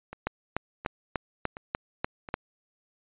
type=two click trains; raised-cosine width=0.5 ms; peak=-24 / -12 dBFS; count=4 / 8; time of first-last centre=0.13-2.288 / 0.27-2.341 s; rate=1.39 / 3.38 Hz; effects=resampled to 8000 Hz